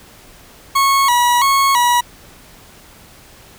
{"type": "tone with vibrato", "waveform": "40% pulse", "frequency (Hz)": 1031, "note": "C6", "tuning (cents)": -26, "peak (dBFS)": -10, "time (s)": [0.75, 2.01], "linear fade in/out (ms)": 10, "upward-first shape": "square", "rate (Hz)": 1.5, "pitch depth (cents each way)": 110, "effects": ["pink hiss -43 dBFS RMS until 3.58 s"]}